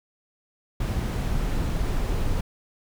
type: noise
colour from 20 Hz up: brown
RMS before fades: -25 dBFS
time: 0.8-2.41 s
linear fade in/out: 5 ms
effects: none